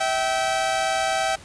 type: tone pair together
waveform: sawtooth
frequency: 650 / 773 Hz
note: E5 / G5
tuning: -24 / -24 cents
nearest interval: minor third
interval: 300 cents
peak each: -21 / -19 dBFS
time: 0-1.36 s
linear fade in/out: 10 ms
effects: pink hiss -45 dBFS RMS until 1.44 s + resampled to 22050 Hz